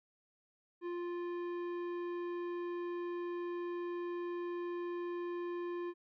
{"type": "tone with tanh clipping", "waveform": "sine", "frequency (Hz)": 349.2, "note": "F4", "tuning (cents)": 0, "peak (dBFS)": -39, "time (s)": [0.81, 5.94], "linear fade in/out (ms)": 50, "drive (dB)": 13, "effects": []}